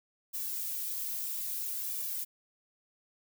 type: noise with flanger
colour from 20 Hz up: violet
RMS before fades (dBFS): -36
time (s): 0.33-2.25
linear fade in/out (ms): 20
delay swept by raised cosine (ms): 1.7 to 3.3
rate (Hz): 0.61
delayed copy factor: +0.8
effects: none